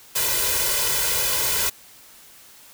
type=noise with comb filter; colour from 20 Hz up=white; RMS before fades=-22 dBFS; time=0.15-1.7 s; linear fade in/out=10 ms; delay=2 ms; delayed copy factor=+1; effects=white hiss -48 dBFS RMS until 2.73 s

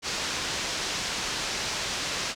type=low-pass noise; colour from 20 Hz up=white; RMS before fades=-31 dBFS; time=0.02-2.35 s; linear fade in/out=50 ms; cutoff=6300 Hz; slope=24 dB/octave; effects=none

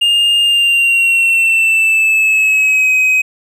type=tone with pitch glide; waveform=triangle; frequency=2820 to 2527 Hz; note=F7 to D#7; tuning=+16 to +26 cents; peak=-7 dBFS; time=0.01-3.22 s; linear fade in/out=10 ms; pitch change=-190 cents; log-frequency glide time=0.41-2.92 s; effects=none

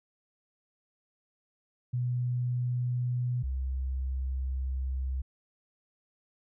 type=tone pair in turn; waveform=sine; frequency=123.47 / 65.41 Hz; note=B2 / C2; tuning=0 / 0 cents; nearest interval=major seventh; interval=1100 cents; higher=first; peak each=-27 / -29 dBFS; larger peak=first; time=1.93-3.43 / 3.43-5.22 s; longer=second; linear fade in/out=10 ms; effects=none

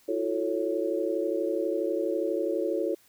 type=chord; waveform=sine; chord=F# minor seventh; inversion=third; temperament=equal with one note detuned; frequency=329.6 / 361.8 / 440 / 554.4 Hz; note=E4 / F#4 / A4 / C#5; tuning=0 / -39 / 0 / 0 cents; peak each=-31 dBFS; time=0.08-2.95 s; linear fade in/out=10 ms; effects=white hiss -61 dBFS RMS until 3.08 s

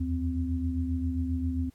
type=tone cluster; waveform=sine; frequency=79.1 / 86.6 / 258.7 Hz; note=D#2 / F2 / C4; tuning=+29 / -14 / -19 cents; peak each=-29 / -35 / -30 dBFS; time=0-1.7 s; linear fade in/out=10 ms; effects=pink hiss -66 dBFS RMS until 1.74 s + MP3 64 kbps

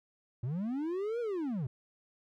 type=linear two-way sweep; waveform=triangle; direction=up then down; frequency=109.8 to 487.6 to 113.9 Hz; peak=-30 dBFS; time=0.43-1.67 s; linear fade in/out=5 ms; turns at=1.2 s; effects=none

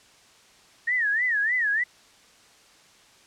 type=tone with vibrato; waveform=sine; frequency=1820 Hz; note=A#6; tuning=42 cents flat; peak=-21 dBFS; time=0.87-1.84 s; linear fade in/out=10 ms; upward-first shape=sine; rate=3.3 Hz; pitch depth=180 cents each way; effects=white hiss -55 dBFS RMS until 3.26 s + low-pass 7000 Hz 12 dB/octave

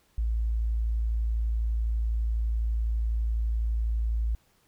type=tone; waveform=sine; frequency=56 Hz; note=A1; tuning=31 cents sharp; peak=-24 dBFS; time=0.18-4.35 s; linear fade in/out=0 ms; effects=pink hiss -66 dBFS RMS until 4.67 s

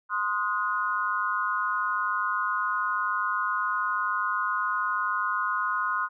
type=tone cluster; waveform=sine; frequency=1043 / 1250 / 1449 Hz; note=C6 / D#6 / F#6; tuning=-6 / +8 / -37 cents; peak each=-29 dBFS; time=0.09-6.09 s; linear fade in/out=50 ms; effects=none

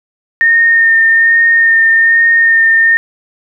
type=tone with vibrato; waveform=sine; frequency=1828 Hz; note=A#6; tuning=34 cents flat; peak=-5 dBFS; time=0.41-2.97 s; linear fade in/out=0 ms; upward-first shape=sine; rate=1.2 Hz; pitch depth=14 cents each way; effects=none

